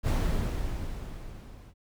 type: noise with level ramp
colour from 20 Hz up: brown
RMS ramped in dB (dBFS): -23 to -48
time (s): 0.03-1.74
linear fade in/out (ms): 50
effects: none

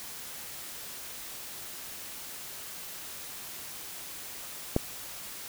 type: click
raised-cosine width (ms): 2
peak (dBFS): -10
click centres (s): 4.764
effects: white hiss -42 dBFS RMS until 5.48 s

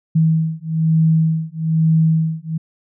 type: beating tone pair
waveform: sine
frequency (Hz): 160 / 161.1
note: D#3 / E3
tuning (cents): +49 / -39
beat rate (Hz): 1.1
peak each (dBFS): -16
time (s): 0.15-2.58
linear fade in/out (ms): 10
effects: none

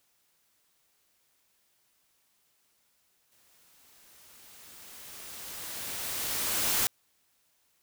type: noise with exponential growth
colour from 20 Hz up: white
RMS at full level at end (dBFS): -26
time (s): 3.32-6.87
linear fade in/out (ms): 0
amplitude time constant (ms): 770
effects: white hiss -71 dBFS RMS until 7.82 s

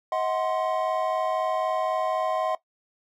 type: chord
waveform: triangle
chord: C diminished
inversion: first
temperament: equal with one note detuned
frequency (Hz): 636.1 / 740 / 1046.5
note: Eb5 / Gb5 / C6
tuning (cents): +38 / 0 / 0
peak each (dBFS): -25 / -26 / -28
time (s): 0.12-2.55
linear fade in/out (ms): 2
effects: noise-tail reverb RT60 0.1 s tail -17 dB re dry

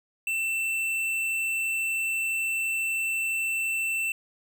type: tone with tanh clipping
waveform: sine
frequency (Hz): 2677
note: E7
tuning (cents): +26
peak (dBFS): -27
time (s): 0.27-4.12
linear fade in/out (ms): 2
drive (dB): 13
effects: none

